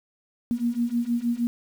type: beating tone pair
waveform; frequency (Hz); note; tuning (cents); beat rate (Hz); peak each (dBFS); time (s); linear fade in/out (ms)
sine; 233.9 / 240.3; A#3 / B3; +6 / -47; 6.4; -26 / -25; 0.51-1.47; 0
effects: 8-bit